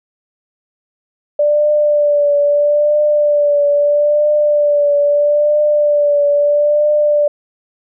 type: tone with vibrato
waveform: sine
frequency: 587.3 Hz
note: D5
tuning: in tune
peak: -9 dBFS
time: 1.39-7.28 s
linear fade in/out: 5 ms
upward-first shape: triangle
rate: 0.77 Hz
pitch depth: 34 cents each way
effects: none